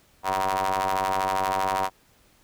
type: ring-modulated tone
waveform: sawtooth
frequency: 95.7 Hz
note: G2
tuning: 41 cents flat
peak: -16 dBFS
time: 0.23-1.9 s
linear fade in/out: 50 ms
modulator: 855 Hz
effects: pink hiss -60 dBFS RMS until 2.43 s